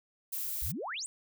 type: noise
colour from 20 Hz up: violet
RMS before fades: -36 dBFS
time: 0.32-0.72 s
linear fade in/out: 10 ms
type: exponential sweep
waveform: sine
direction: up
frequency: 48 to 8870 Hz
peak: -35 dBFS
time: 0.62-1.06 s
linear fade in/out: 0 ms
effects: none